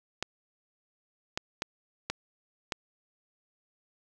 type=clicks; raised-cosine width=0.2 ms; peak=-13 dBFS; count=5; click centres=0.226 / 1.375 / 1.621 / 2.1 / 2.722 s; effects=none